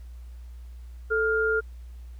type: tone pair together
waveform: sine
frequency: 440 / 1406.2 Hz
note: A4 / F6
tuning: 0 / +11 cents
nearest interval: octave + minor sixth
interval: 2011 cents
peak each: -24 dBFS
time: 1.1-1.61 s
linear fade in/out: 20 ms
effects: added 60 Hz sine -39 dBFS peak until 2.19 s + pink hiss -63 dBFS RMS until 2.19 s